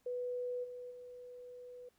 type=tone with level steps; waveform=sine; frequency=493.9 Hz; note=B4; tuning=in tune; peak=-36 / -44 / -48 dBFS; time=0.06-1.89 s; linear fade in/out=5 ms; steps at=0.63 / 0.9 s; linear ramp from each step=20 ms; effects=pink hiss -75 dBFS RMS until 1.98 s